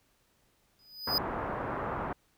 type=tone with exponential growth; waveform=square; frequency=4978 Hz; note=D#8; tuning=in tune; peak=-24 dBFS; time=0.79-1.18 s; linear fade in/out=2 ms; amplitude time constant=83 ms
type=low-pass noise; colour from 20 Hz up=white; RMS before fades=-35 dBFS; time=1.07-2.13 s; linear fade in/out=5 ms; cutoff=1300 Hz; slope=24 dB/octave
effects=pink hiss -70 dBFS RMS until 2.37 s